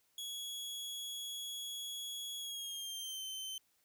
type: tone with pitch glide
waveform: sawtooth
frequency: 3346 to 3086 Hz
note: G#7 to G7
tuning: +12 to -28 cents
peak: -38 dBFS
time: 0.18-3.58 s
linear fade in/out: 2 ms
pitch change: -140 cents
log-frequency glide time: 2.38-3.24 s
effects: white hiss -75 dBFS RMS until 3.84 s